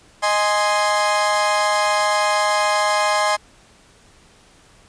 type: chord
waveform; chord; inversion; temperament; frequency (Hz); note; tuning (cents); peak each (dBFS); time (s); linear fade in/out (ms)
30% pulse; Ab major; second; equal; 622.3 / 830.6 / 1046.5; Eb5 / Ab5 / C6; 0 / 0 / 0; -18; 0.22-3.37; 20
effects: pink hiss -51 dBFS RMS until 4.88 s + resampled to 22050 Hz